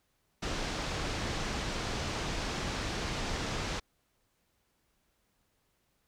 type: low-pass noise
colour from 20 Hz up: pink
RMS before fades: -35 dBFS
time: 0.42-3.8 s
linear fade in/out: 10 ms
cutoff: 6500 Hz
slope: 24 dB/octave
effects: pink hiss -75 dBFS RMS until 6.07 s